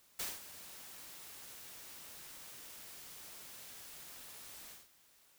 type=noise with ADSR envelope; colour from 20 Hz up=white; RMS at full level=-38 dBFS; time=0.19-4.89 s; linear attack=8 ms; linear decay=190 ms; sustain=-14 dB; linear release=190 ms; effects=white hiss -67 dBFS RMS until 5.38 s